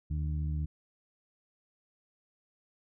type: harmonic tone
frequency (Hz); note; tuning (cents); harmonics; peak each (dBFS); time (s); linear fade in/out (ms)
75.4; D2; +46; 1 / 2 / 3 / 4; -31 / -35 / -50 / -50; 0.1-0.66; 10
effects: none